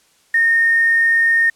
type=tone with quantisation; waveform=sine; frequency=1836 Hz; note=A#6; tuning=27 cents flat; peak=-11 dBFS; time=0.34-1.5 s; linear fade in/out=5 ms; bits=6; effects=white hiss -56 dBFS RMS until 1.55 s + low-pass 10000 Hz 12 dB/octave